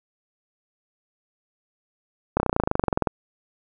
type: slowing click train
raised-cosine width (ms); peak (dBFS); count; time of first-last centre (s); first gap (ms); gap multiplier
1; -6; 19; 2.37-3.072; 30; 1.03
effects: none